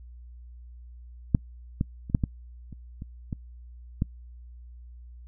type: clicks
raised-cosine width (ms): 5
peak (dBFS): -6 / -12 / -24 / -7 / -12 / -28 / -25 / -18 / -12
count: 9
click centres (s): 1.348 / 1.811 / 2.099 / 2.148 / 2.238 / 2.727 / 3.021 / 3.328 / 4.021
effects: noise-tail reverb RT60 0.1 s tail -25 dB re dry + added 60 Hz sine -43 dBFS peak until 5.27 s

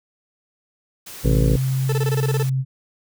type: noise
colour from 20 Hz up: white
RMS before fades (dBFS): -37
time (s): 1.06-2.5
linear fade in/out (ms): 10
type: tone with pitch glide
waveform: sine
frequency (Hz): 128.3 to 132.14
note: C3 to C3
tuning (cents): -34 to +17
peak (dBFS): -18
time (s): 1.23-2.65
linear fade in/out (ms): 50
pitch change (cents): +51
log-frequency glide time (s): 1.37-1.73
type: harmonic tone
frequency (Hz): 54.2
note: A1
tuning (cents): -25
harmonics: 1 / 2 / 3 / 4 / 5 / 6 / 7 / 8 / 9 / 10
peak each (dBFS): -18 / -28 / -22 / -30 / -25 / -36 / -32 / -29 / -27 / -36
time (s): 1.24-1.57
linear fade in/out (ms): 10
type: tone bursts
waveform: 40% pulse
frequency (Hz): 440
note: A4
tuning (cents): 0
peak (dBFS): -21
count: 10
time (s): 1.89-2.429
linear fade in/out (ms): 5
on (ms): 35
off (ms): 21
effects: none

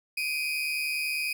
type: tone pair together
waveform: 35% pulse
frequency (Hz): 2342 / 2492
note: D7 / D#7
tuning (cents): -5 / +2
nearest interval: minor second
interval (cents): 107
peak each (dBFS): -32 / -27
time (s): 0.17-1.33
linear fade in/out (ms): 5
effects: none

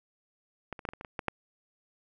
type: clicks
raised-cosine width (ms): 0.5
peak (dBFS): -21 / -28 / -21 / -16 / -30 / -26 / -26 / -18 / -13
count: 9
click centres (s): 0.727 / 0.792 / 0.852 / 0.889 / 0.935 / 1.011 / 1.048 / 1.192 / 1.283
effects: none

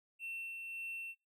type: tone with tremolo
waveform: triangle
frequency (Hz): 2700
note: E7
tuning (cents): +41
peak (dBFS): -39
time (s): 0.19-1.15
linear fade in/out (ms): 50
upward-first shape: sine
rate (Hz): 1.8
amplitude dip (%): 30
effects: noise-tail reverb RT60 0.3 s tail -24 dB re dry

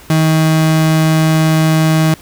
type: tone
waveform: 35% pulse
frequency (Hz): 158.5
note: D#3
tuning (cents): +32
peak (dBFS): -7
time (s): 0.1-2.14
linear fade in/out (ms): 2
effects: pink hiss -39 dBFS RMS until 2.21 s

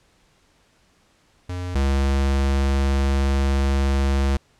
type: tone pair in turn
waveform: square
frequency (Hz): 90 / 68.39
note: F#2 / C#2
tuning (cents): -47 / -23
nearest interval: perfect fourth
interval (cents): 476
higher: first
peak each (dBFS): -27 / -18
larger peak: second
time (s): 1.49-1.75 / 1.75-4.37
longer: second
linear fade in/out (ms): 5
effects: pink hiss -60 dBFS RMS until 4.59 s + low-pass 8000 Hz 12 dB/octave

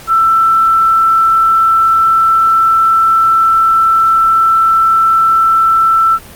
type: tone with quantisation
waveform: sine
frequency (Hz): 1332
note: E6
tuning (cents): +18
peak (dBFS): -6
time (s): 0.07-6.19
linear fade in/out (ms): 50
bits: 6
effects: pink hiss -34 dBFS RMS until 6.35 s + Opus 48 kbps

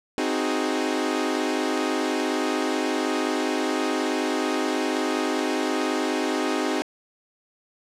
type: chord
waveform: sawtooth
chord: Ab dominant seventh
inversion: first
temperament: equal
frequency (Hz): 261.6 / 311.1 / 370 / 415.3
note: C4 / Eb4 / Gb4 / Ab4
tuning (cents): 0 / 0 / 0 / 0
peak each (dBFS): -24 / -23 / -26 / -26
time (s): 0.18-6.82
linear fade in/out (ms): 0
effects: low-pass 8000 Hz 12 dB/octave

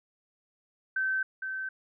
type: tone with echo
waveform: sine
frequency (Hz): 1542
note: G6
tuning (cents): -29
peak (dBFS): -26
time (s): 0.96-1.23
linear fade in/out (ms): 5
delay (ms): 460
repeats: 1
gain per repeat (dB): -6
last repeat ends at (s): 1.69
effects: none

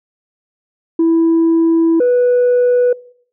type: tone pair in turn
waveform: sine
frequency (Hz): 329.6 / 491.8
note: E4 / B4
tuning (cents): 0 / -7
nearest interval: perfect fifth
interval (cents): 693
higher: second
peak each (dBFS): -7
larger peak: neither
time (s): 0.99-2 / 2-2.93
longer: first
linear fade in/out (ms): 5
effects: noise-tail reverb RT60 0.6 s tail -23 dB re dry + tanh soft clip ceiling -7 dBFS

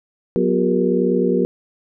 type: tone cluster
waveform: sine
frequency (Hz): 184.5 / 246.7 / 360.6 / 400 / 469.8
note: F#3 / B3 / F#4 / G4 / A#4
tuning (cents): -5 / -2 / -45 / +35 / +13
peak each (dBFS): -21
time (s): 0.36-1.45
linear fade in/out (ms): 0
effects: none

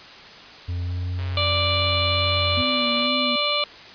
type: tone with pitch glide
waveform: triangle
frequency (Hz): 87.9 to 90.21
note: F2 to F#2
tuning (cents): +12 to -43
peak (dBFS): -22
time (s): 0.68-2.62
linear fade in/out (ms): 10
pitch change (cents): +45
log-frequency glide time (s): 0.79-1.07
type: click train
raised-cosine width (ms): 0.3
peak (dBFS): -23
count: 254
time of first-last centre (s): 1.19-3.064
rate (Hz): 135
type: harmonic tone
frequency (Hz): 587.3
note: D5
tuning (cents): 0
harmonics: 1 / 2 / 4 / 5 / 6 / 7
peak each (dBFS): -27 / -27 / -27 / -27 / -27 / -27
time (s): 1.37-3.64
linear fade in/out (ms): 2
type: tone with vibrato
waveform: sine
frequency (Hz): 246.9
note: B3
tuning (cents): 0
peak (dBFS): -26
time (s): 2.57-3.36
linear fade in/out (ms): 5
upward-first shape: sine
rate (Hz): 2.1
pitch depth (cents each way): 55
effects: white hiss -42 dBFS RMS until 3.94 s + resampled to 11025 Hz

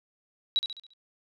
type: tone with echo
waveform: sine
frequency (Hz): 3886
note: B7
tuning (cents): -29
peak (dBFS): -21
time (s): 0.56-0.59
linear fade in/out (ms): 0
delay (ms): 69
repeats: 5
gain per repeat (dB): -7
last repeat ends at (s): 0.935
effects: none

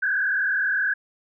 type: tone with frequency modulation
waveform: sine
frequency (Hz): 1588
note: G6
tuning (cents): +22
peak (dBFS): -20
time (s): 0.02-0.94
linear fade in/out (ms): 10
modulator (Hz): 39.6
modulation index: 2.2
effects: none

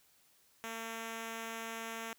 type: tone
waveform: 5% pulse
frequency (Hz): 226.5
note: A#3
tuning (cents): -50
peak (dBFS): -29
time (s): 0.64-2.13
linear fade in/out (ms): 0
effects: white hiss -68 dBFS RMS until 2.18 s

